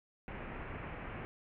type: low-pass noise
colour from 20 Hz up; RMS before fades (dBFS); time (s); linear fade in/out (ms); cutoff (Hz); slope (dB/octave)
pink; -44; 0.28-1.25; 0; 2600; 48
effects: none